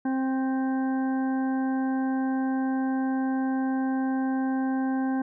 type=harmonic tone with a mistuned harmonic; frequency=263.7 Hz; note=C4; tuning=14 cents sharp; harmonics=1 / 2 / 3 / 4 / 6 / 7; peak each=-24 / -40 / -34 / -43 / -40 / -52 dBFS; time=0.05-5.22 s; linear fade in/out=5 ms; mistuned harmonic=6; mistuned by=-21 cents; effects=none